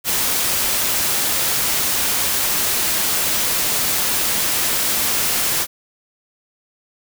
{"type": "noise", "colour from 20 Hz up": "white", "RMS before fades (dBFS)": -19, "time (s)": [0.04, 5.67], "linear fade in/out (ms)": 50, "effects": []}